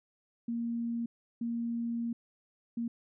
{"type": "tone bursts at uneven times", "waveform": "sine", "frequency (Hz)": 233.7, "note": "A#3", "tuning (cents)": 5, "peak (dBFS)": -31, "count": 3, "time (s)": [[0.48, 1.06], [1.41, 2.13], [2.77, 2.88]], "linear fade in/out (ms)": 5, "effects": []}